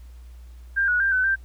sine tone with pitch steps, 1593 / 1462 / 1586 / 1512 / 1573 Hz, G6 / F#6 / G6 / F#6 / G6, +27 / -21 / +20 / +37 / +6 cents, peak -18 dBFS, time 0.76-1.36 s, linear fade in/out 20 ms, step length 120 ms, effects added 60 Hz sine -40 dBFS peak until 1.44 s + pink hiss -60 dBFS RMS until 1.44 s

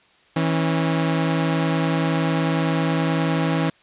sawtooth tone pair together, 162.21 / 273.5 Hz, E3 / C#4, -28 / -23 cents, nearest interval major sixth, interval 905 cents, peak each -16 / -20 dBFS, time 0.36-3.7 s, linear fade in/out 5 ms, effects white hiss -56 dBFS RMS until 3.82 s + resampled to 8000 Hz

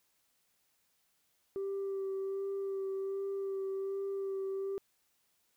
sine tone with vibrato, 390 Hz, G4, 9 cents flat, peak -32 dBFS, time 1.56-4.78 s, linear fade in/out 0 ms, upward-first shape sine, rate 1.3 Hz, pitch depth 16 cents each way, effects tanh soft clip ceiling -32 dBFS + white hiss -75 dBFS RMS until 5.56 s

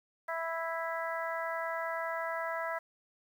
harmonic tone, 329.6 Hz, E4, in tune, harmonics 2 / 3 / 4 / 5 / 6, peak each -37 / -39 / -40 / -41 / -42 dBFS, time 0.28-2.79 s, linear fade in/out 10 ms, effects 10-bit

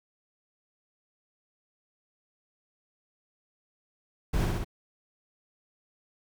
brown noise with echo, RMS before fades -26 dBFS, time 4.33-4.46 s, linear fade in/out 10 ms, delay 62 ms, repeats 3, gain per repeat -2 dB, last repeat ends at 4.646 s, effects none

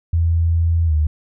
sine tone with pitch glide, 83.4 to 76.48 Hz, E2 to D#2, +21 to -29 cents, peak -13 dBFS, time 0.13-1.07 s, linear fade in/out 5 ms, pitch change -150 cents, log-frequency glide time 0.86-0.93 s, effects none

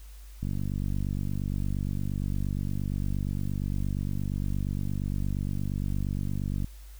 click train, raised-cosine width 5 ms, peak -19 dBFS, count 303, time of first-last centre 0.43-6.644 s, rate 48.6 Hz, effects added 50 Hz sine -43 dBFS peak until 6.99 s + white hiss -57 dBFS RMS until 6.99 s

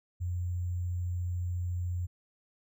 sine tone with sample-and-hold, 88.6 Hz, F2, 25 cents sharp, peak -30 dBFS, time 0.2-2.07 s, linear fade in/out 20 ms, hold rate 7350 Hz, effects none

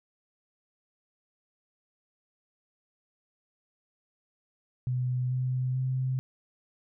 sine tone with pitch steps, 125.9 / 127.88 / 129.89 Hz, B2 / C3 / C3, +34 / -39 / -12 cents, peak -26 dBFS, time 4.87-6.19 s, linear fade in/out 0 ms, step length 440 ms, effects none

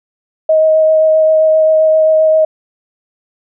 sine tone with vibrato, 630 Hz, D#5, 21 cents sharp, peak -6 dBFS, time 0.49-2.45 s, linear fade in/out 5 ms, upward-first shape sine, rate 7.6 Hz, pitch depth 10 cents each way, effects none

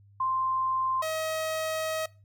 sine / sawtooth tone pair in turn, 1046.5 / 634.8 Hz, C6 / D#5, 0 / +35 cents, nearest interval major sixth, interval 865 cents, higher first, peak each -25 dBFS, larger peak neither, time 0.2-1.02 / 1.02-2.06 s, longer second, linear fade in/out 5 ms, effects noise-tail reverb RT60 0.3 s tail -21 dB re dry + added 100 Hz sine -54 dBFS peak until 2.24 s

